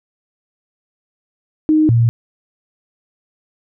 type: tone pair in turn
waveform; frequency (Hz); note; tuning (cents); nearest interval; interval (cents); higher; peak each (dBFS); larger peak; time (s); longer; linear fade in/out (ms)
sine; 310 / 116.76; D#4 / A#2; -6 / +3; octave + perfect fourth; 1691; first; -9; neither; 1.69-1.89 / 1.89-2.09; neither; 0
effects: none